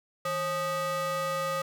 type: ring-modulated tone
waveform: square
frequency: 349.2 Hz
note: F4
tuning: in tune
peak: -26 dBFS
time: 0.25-1.62 s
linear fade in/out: 5 ms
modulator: 888 Hz
effects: none